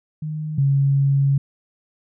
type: tone pair in turn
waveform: sine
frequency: 154 / 138.63 Hz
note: D#3 / C#3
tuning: -17 / 0 cents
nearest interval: major second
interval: 183 cents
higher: first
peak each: -24 / -14 dBFS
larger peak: second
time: 0.22-0.58 / 0.58-1.38 s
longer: second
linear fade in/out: 5 ms
effects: none